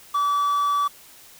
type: tone with quantisation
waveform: triangle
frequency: 1151 Hz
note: D6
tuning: 35 cents flat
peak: -17 dBFS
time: 0.14-0.88 s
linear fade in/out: 10 ms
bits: 7
effects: white hiss -48 dBFS RMS until 1.39 s